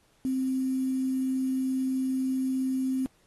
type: tone with quantisation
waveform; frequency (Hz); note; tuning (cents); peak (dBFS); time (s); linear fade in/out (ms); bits
sine; 261.6; C4; 0; -25; 0.25-3.06; 0; 8
effects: pink hiss -66 dBFS RMS until 3.26 s + AAC 32 kbps